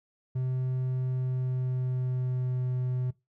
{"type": "tone with pitch glide", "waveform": "triangle", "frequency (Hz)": [128.5, 126.51], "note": ["C3", "B2"], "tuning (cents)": [-31, 42], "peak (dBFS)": -25, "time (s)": [0.35, 3.11], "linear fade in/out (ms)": 10, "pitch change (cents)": -27, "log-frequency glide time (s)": [1.06, 2.68], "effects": ["noise-tail reverb RT60 0.2 s tail -19 dB re dry"]}